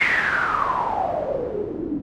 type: noise with low-pass filter sweep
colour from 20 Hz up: white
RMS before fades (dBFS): -23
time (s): 0-2.02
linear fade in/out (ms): 20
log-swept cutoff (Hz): 2200 to 270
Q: 9.4
effects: none